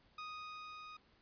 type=tone with level ramp; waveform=sawtooth; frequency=1244.5 Hz; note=D#6; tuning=in tune; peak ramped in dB=-40 to -46 dBFS; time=0.18-0.97 s; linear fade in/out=5 ms; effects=pink hiss -70 dBFS RMS until 1.21 s + resampled to 11025 Hz